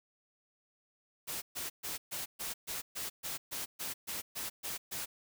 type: noise bursts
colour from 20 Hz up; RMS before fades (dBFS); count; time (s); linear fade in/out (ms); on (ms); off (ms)
white; -39; 14; 1.27-5.06; 20; 150; 130
effects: none